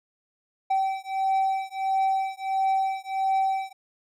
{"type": "beating tone pair", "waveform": "triangle", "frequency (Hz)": [770, 771.5], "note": ["G5", "G5"], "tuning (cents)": [-31, -28], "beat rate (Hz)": 1.5, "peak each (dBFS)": -24, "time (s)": [0.7, 3.73], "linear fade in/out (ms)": 10, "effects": []}